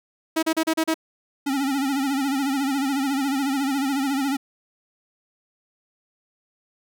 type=tone bursts; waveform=sawtooth; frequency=321.1 Hz; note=E4; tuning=45 cents flat; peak=-15 dBFS; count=6; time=0.36-0.943 s; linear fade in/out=10 ms; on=68 ms; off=35 ms
type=tone with vibrato; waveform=square; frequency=273.8 Hz; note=C#4; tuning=21 cents flat; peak=-22 dBFS; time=1.46-4.37 s; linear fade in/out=10 ms; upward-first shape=sine; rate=14 Hz; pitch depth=82 cents each way
effects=none